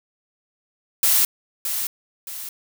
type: noise with echo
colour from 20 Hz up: blue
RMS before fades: -17 dBFS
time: 1.03-1.25 s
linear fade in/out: 2 ms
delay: 620 ms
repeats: 2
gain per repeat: -8 dB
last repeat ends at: 2.49 s
effects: none